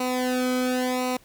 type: tone with flanger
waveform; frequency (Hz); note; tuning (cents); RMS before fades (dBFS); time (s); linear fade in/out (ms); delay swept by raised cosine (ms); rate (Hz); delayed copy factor
sawtooth; 252.7; B3; +40; -25; 0-1.17; 5; 0.6 to 1.1; 0.93; -0.95
effects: pink hiss -56 dBFS RMS until 1.24 s